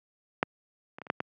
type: clicks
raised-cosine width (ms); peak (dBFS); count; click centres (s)
0.5; -8 / -26 / -25 / -30 / -11 / -15; 6; 0.429 / 0.985 / 1.017 / 1.068 / 1.101 / 1.204
effects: high-pass 150 Hz 12 dB/octave